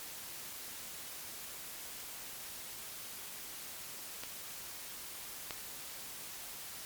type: clicks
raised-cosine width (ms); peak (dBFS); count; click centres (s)
0.2; -24 / -21; 2; 4.236 / 5.508
effects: white hiss -46 dBFS RMS until 6.85 s + MP3 96 kbps